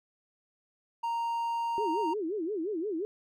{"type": "tone", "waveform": "triangle", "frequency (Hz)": 930, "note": "A#5", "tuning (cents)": -4, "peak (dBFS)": -27, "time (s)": [1.03, 2.14], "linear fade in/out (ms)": 10}
{"type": "tone with vibrato", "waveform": "sine", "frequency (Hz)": 370, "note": "F#4", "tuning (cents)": 0, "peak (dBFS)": -30, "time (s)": [1.78, 3.05], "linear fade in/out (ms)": 0, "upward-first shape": "sine", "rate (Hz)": 5.7, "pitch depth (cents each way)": 280}
{"effects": []}